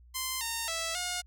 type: tone with pitch steps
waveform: 5% pulse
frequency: 1039 / 918 / 658 / 717 Hz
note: C6 / A#5 / E5 / F5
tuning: -12 / -27 / -3 / +45 cents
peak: -20 dBFS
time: 0.14-1.22 s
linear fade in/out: 20 ms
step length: 270 ms
effects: added 60 Hz sine -53 dBFS peak until 1.26 s